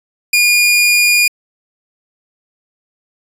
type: tone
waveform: sawtooth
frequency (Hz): 2431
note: D#7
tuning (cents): -41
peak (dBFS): -5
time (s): 0.33-1.28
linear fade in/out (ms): 5
effects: resampled to 32000 Hz